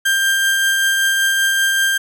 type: tone with tremolo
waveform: 35% pulse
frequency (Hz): 1587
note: G6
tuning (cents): +21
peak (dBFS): -11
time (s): 0.05-1.98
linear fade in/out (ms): 10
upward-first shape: triangle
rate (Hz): 5.2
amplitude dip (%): 25
effects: none